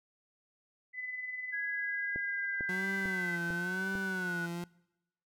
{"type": "tone with tremolo", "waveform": "sine", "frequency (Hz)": 2008, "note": "B6", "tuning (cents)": 28, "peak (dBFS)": -35, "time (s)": [0.93, 3.39], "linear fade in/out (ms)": 50, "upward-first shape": "sine", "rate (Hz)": 20, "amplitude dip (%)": 50}
{"type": "tone with pitch glide", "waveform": "sine", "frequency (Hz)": [1661.2, 1471.4], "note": ["G#6", "F#6"], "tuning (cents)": [0, -10], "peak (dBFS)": -34, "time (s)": [1.52, 4.47], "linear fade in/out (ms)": 20, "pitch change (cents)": -210, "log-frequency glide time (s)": [1.7, 4.35]}
{"type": "click train", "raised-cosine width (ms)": 2, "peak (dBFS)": -28, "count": 5, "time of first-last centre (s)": [2.16, 3.954], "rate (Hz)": 2.23}
{"type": "tone with vibrato", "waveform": "30% pulse", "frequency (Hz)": 182, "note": "F#3", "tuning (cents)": -28, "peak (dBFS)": -34, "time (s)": [2.69, 4.64], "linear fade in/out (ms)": 2, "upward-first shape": "sine", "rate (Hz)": 0.98, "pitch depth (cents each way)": 110}
{"effects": ["noise-tail reverb RT60 0.9 s tail -24 dB re dry"]}